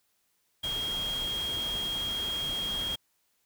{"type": "tone in noise", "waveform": "sine", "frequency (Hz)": 3252, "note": "G#7", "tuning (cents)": -37, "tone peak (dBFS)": -30, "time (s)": [0.63, 2.96], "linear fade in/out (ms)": 10, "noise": "pink", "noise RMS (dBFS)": -40, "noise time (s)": [0.63, 2.96], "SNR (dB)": 7, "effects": ["white hiss -73 dBFS RMS until 3.45 s"]}